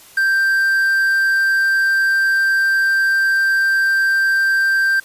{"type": "tone with quantisation", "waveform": "triangle", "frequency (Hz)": 1574, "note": "G6", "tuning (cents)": 7, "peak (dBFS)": -11, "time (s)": [0.17, 5], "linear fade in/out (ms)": 5, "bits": 6, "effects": ["white hiss -44 dBFS RMS until 5.04 s", "resampled to 32000 Hz"]}